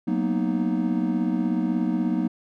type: chord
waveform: triangle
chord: B major seventh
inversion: second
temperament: equal with one note detuned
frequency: 185 / 230.4 / 246.9 / 311.1 Hz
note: F#3 / A#3 / B3 / D#4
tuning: 0 / -20 / 0 / 0 cents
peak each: -25 dBFS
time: 0.07-2.28 s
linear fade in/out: 10 ms
effects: none